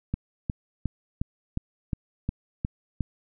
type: click train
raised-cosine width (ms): 5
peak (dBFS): -14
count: 9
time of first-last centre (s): 0.14-3.007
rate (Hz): 2.79
effects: none